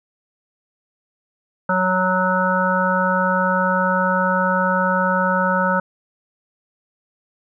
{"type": "harmonic tone", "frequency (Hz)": 185, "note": "F#3", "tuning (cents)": 0, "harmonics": [1, 3, 5, 7, 8], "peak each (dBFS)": [-22, -22, -22, -22, -22], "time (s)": [1.69, 5.8], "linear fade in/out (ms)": 5, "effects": []}